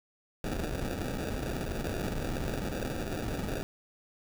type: noise with sample-and-hold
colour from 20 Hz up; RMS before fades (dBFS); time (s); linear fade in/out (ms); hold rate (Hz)
pink; -34; 0.44-3.63; 0; 1050
effects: none